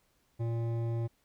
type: tone with hard clipping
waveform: sine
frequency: 115.9 Hz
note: A#2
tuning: 10 cents flat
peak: -32 dBFS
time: 0.39-1.08 s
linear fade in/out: 20 ms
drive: 12 dB
effects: pink hiss -72 dBFS RMS until 1.24 s